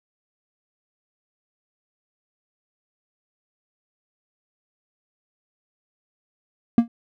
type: tone with exponential decay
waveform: triangle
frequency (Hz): 233.6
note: A#3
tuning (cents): +4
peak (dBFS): -5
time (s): 6.78-6.88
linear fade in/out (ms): 2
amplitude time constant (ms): 21
effects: none